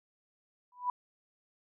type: tone with exponential growth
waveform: sine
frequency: 987.8 Hz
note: B5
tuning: in tune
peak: -25 dBFS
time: 0.72-0.9 s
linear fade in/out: 2 ms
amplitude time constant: 39 ms
effects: none